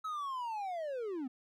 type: linear sweep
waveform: triangle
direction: down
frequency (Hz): 1300 to 242.1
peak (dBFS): -34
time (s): 0.04-1.28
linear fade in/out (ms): 10
effects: none